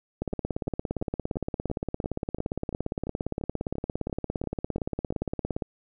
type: two click trains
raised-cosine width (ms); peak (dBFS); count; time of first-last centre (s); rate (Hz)
2; -22 / -15; 15 / 95; 0.33-5.125 / 0.22-5.622; 2.92 / 17.4
effects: none